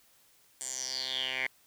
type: tone with band-pass filter sweep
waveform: 10% pulse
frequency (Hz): 130.2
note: C3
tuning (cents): -8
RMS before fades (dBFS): -35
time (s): 0.61-1.47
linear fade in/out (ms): 0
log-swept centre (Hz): 8100 to 2100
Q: 7
effects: white hiss -64 dBFS RMS until 1.66 s